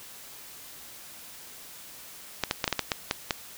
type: clicks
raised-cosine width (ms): 0.2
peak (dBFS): -7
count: 9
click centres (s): 2.437 / 2.511 / 2.642 / 2.678 / 2.727 / 2.793 / 2.918 / 3.111 / 3.308
effects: white hiss -46 dBFS RMS until 3.57 s